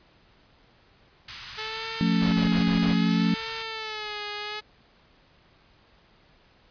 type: band-stop noise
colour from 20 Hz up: white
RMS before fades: -35 dBFS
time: 1.28-3.63 s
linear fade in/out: 5 ms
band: 160 to 1100 Hz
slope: 24 dB/octave
type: tone with vibrato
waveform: 5% pulse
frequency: 432 Hz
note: A4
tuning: 32 cents flat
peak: -20 dBFS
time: 1.57-4.61 s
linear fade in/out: 20 ms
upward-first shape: sine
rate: 0.64 Hz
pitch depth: 69 cents each way
type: chord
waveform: sine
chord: F augmented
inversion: none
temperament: equal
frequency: 174.61 / 220 / 277.2 Hz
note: F3 / A3 / C#4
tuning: 0 / 0 / 0 cents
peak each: -23 / -24 / -28 dBFS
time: 2.01-3.34 s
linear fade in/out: 0 ms
type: noise bursts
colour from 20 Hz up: pink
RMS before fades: -33 dBFS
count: 5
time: 2.21-2.938 s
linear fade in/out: 10 ms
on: 120 ms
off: 32 ms
effects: pink hiss -59 dBFS RMS until 6.7 s + resampled to 11025 Hz